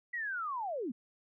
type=linear sweep; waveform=sine; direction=down; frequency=1975.5 to 207.7 Hz; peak=-34 dBFS; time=0.13-0.92 s; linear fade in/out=10 ms; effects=none